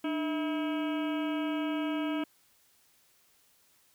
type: harmonic tone with a mistuned harmonic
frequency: 322.3 Hz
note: E4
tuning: 39 cents flat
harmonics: 1 / 2 / 3 / 4 / 5 / 7 / 8 / 9 / 10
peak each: -30 / -39 / -43 / -44 / -46 / -46 / -49 / -47 / -51 dBFS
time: 0.04-2.24 s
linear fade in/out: 5 ms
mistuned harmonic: 1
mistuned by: -120 cents
effects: white hiss -66 dBFS RMS until 3.94 s